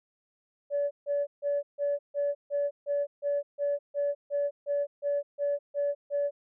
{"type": "tone bursts", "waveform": "sine", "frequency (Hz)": 573, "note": "D5", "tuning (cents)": -43, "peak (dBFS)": -24, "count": 16, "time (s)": [0.7, 6.31], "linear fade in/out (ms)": 50, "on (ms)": 210, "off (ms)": 150, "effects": ["tanh soft clip ceiling -21 dBFS"]}